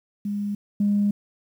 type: tone pair in turn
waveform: sine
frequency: 204.3 / 204.3 Hz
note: G#3 / G#3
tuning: -28 / -28 cents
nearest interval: unison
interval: 0 cents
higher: neither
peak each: -24 / -17 dBFS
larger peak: second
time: 0.25-0.55 / 0.8-1.11 s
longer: second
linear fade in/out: 5 ms
effects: tanh soft clip ceiling -13 dBFS + 9-bit